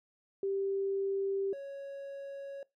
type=tone pair in turn; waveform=sine / triangle; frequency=392 / 554.4 Hz; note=G4 / C#5; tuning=0 / 0 cents; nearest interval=tritone; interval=600 cents; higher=second; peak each=-30 / -38 dBFS; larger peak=first; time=0.43-1.53 / 1.53-2.63 s; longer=neither; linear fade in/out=2 ms; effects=noise-tail reverb RT60 0.2 s tail -21 dB re dry